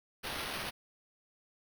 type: noise with sample-and-hold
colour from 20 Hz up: blue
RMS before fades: -39 dBFS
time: 0.23-0.71 s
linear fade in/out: 20 ms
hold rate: 7350 Hz
effects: none